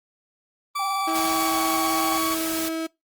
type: tone with pitch glide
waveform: 40% pulse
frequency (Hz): 1160 to 1123.1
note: D6 to C#6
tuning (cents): -22 to +22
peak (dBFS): -24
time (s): 0.75-2.35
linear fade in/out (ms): 10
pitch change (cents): -56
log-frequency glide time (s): 1-1.61
type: tone with vibrato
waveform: triangle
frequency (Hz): 784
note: G5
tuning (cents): 0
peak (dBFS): -25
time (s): 0.79-2.18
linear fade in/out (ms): 5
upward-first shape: square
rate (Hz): 18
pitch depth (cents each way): 28
type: tone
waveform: 35% pulse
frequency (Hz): 323.9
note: E4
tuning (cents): -30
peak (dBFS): -24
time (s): 1.07-2.87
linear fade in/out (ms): 10
type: noise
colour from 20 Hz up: white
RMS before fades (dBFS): -30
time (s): 1.14-2.69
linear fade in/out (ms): 10
effects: noise-tail reverb RT60 0.2 s tail -24 dB re dry + Opus 24 kbps